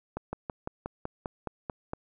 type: slowing click train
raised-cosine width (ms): 1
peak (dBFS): -19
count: 10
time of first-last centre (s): 0.17-1.934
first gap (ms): 160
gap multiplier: 1.05
effects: none